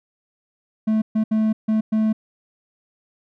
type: tone bursts at uneven times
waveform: triangle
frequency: 218 Hz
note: A3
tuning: 16 cents flat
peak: -14 dBFS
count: 5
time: 0.87-1.02 / 1.15-1.24 / 1.31-1.53 / 1.68-1.81 / 1.92-2.13 s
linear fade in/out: 10 ms
effects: none